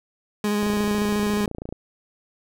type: tone with vibrato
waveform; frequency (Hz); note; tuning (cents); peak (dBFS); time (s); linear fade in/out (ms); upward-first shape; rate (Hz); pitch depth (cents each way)
30% pulse; 207.7; G#3; 0; -18; 0.44-1.46; 2; square; 14; 13
type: click train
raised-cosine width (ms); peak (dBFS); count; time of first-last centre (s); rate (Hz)
2; -19; 32; 0.63-1.725; 28.3
effects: none